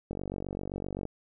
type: click train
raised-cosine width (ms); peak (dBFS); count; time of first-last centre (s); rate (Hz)
2; -22; 46; 0.11-1.053; 47.7
effects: none